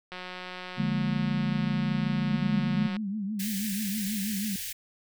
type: click train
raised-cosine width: 0.3 ms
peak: -23 dBFS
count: 519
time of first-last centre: 0.12-2.966 s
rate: 182 Hz
type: chord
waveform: sine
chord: Bb dominant seventh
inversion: first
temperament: equal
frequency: 146.83 / 174.61 / 207.7 / 233.1 Hz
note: D3 / F3 / Ab3 / Bb3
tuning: 0 / 0 / 0 / 0 cents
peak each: -30 / -33 / -29 / -32 dBFS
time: 0.77-2.88 s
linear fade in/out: 20 ms
type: tone with vibrato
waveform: sine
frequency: 205 Hz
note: G#3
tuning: 22 cents flat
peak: -29 dBFS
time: 2.32-4.56 s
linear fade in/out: 2 ms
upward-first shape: triangle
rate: 6.2 Hz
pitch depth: 140 cents each way
type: band-stop noise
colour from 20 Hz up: white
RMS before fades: -36 dBFS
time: 3.39-4.73 s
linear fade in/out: 10 ms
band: 130 to 1600 Hz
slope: 96 dB/octave
effects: none